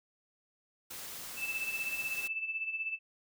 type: noise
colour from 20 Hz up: white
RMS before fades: -44 dBFS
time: 0.9-2.28 s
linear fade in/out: 10 ms
type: tone with tremolo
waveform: sine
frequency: 2637 Hz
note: E7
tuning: in tune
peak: -31 dBFS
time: 1.36-2.99 s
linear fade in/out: 50 ms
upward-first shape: sine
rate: 16 Hz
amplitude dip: 65%
effects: none